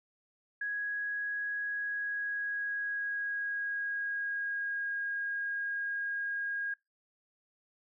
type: tone with pitch glide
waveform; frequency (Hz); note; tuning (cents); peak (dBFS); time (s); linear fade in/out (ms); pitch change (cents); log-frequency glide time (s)
sine; 1661.2 to 1631.7; G#6 to G#6; 0 to -31; -32; 0.61-6.74; 5; -31; 1.59-4.98
effects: noise-tail reverb RT60 0.2 s tail -24 dB re dry